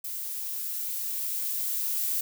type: noise with level ramp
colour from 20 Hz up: violet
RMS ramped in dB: -35 to -28 dBFS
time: 0.04-2.21 s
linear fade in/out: 5 ms
effects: none